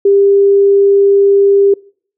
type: tone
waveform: sine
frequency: 398.3 Hz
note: G4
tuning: 28 cents sharp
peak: -5 dBFS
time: 0.05-1.74 s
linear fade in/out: 5 ms
effects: noise-tail reverb RT60 0.5 s tail -24 dB re dry